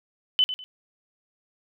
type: tone with echo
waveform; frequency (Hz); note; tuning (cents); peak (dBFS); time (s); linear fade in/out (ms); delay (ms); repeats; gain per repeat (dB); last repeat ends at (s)
sine; 3018; F#7; +34; -16; 0.39-0.44; 0; 100; 2; -11; 0.64
effects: none